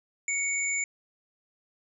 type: tone pair together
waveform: sine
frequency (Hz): 2228 / 7104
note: C#7 / A8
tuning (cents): +8 / +16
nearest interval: octave + minor sixth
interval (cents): 2008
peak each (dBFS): -28 / -30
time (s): 0.28-0.84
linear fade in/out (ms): 2
effects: none

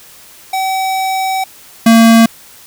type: tone pair in turn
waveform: square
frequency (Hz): 763 / 227.6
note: G5 / A#3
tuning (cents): -47 / -41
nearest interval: octave + major sixth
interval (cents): 2094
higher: first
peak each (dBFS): -14 / -4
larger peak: second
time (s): 0.53-1.44 / 1.86-2.26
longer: first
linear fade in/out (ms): 5
effects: white hiss -39 dBFS RMS until 2.66 s

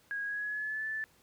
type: tone with pitch glide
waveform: sine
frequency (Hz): 1644 to 1751.8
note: G#6 to A6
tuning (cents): -18 to -8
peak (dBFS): -33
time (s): 0.11-1.04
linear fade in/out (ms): 0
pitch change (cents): +110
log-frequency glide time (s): 0.23-0.86
effects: pink hiss -65 dBFS RMS until 1.22 s + high-pass 60 Hz 12 dB/octave

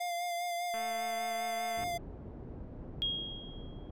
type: tone with vibrato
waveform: square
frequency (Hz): 698.5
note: F5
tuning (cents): 0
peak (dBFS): -34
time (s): 0-1.98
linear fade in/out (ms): 10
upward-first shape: sine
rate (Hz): 5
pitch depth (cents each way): 25
type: click train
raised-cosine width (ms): 0.5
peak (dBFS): -31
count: 245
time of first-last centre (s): 0.74-1.839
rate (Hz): 222
type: low-pass noise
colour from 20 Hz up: pink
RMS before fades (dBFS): -45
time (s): 1.77-3.91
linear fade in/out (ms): 5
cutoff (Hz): 460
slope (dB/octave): 12
type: tone with exponential decay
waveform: sine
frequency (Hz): 3267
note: G#7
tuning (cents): -29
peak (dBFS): -28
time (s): 3.02-3.9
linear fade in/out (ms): 0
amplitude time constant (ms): 190
effects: none

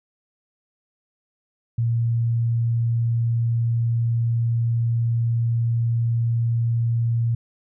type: tone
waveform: sine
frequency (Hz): 116.5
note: A#2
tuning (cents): -1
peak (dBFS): -18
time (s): 1.78-7.35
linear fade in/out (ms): 5
effects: none

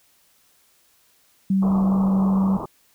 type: tone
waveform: sine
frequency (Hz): 192.6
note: G3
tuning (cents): -30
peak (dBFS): -16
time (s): 1.5-2.57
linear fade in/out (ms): 5
type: low-pass noise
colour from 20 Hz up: white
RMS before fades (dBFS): -31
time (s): 1.62-2.66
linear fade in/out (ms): 10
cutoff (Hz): 1200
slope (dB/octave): 96
effects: white hiss -60 dBFS RMS until 2.94 s

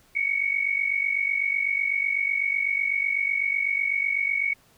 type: tone pair together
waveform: sine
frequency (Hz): 2206 / 2254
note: C#7 / C#7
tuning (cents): -9 / +28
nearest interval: unison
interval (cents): 37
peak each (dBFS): -25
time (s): 0.15-4.54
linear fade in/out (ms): 10
effects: pink hiss -59 dBFS RMS until 4.77 s

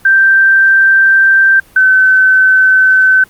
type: tone pair in turn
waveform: sine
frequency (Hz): 1568 / 1526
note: G6 / G6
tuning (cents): 0 / -47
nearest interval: unison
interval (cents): 47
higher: first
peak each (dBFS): -4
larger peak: neither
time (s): 0.05-1.6 / 1.76-3.24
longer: first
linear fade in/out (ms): 5
effects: pink hiss -43 dBFS RMS until 3.29 s + Opus 32 kbps

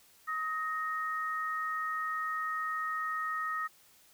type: tone pair together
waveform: sine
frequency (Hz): 1265.4 / 1857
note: D#6 / A#6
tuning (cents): +29 / -7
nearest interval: perfect fifth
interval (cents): 664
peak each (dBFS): -33 / -37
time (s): 0.27-3.68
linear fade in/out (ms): 20
effects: white hiss -62 dBFS RMS until 4.13 s

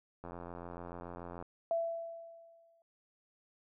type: click train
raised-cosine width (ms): 1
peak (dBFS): -31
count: 104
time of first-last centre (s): 0.24-1.425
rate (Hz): 86.9
type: tone with exponential decay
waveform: sine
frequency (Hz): 668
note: E5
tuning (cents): +23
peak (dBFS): -28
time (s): 1.71-2.82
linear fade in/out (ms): 1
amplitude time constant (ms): 240
effects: none

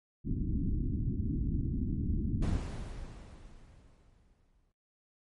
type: low-pass noise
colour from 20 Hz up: pink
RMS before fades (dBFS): -32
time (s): 0.24-2.61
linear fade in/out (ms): 50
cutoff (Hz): 310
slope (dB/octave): 48
type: noise with exponential decay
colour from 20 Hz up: brown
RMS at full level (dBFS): -33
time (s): 2.42-4.72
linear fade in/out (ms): 5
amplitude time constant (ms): 500
effects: noise-tail reverb RT60 0.2 s tail -19 dB re dry + MP3 48 kbps

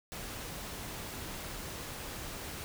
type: noise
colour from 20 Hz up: pink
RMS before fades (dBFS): -42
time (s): 0.12-2.64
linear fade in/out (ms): 0
effects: none

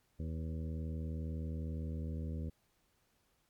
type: harmonic tone with a mistuned harmonic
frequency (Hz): 79.8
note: D#2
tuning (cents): +44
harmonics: 1 / 2 / 3 / 4 / 5 / 6 / 7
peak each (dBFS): -38 / -43 / -46 / -53 / -56 / -54 / -59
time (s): 0.19-2.5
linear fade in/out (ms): 10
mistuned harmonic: 6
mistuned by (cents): +27
effects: pink hiss -75 dBFS RMS until 3.49 s + MP3 96 kbps

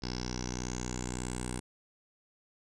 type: tone with low-pass filter sweep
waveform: 10% pulse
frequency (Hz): 61.74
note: B1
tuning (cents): 0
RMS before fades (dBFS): -37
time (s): 0.02-1.6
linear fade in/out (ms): 10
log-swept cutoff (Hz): 5100 to 8800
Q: 8.7
effects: none

